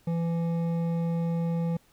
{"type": "tone with hard clipping", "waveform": "triangle", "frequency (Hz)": 167.8, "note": "E3", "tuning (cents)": 31, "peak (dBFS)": -27, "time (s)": [0.07, 1.77], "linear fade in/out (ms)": 5, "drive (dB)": 13, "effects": ["pink hiss -63 dBFS RMS until 1.92 s"]}